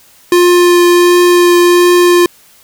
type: tone with vibrato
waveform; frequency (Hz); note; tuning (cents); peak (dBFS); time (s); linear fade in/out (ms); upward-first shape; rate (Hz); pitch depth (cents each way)
square; 351.9; F4; +13; -5; 0.32-2.26; 2; triangle; 1.4; 10
effects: white hiss -44 dBFS RMS until 2.63 s